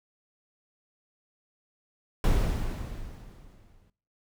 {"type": "noise with exponential decay", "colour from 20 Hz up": "brown", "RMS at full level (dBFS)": -21, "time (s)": [2.24, 3.9], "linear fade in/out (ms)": 2, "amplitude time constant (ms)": 360, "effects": ["noise-tail reverb RT60 0.5 s tail -22 dB re dry"]}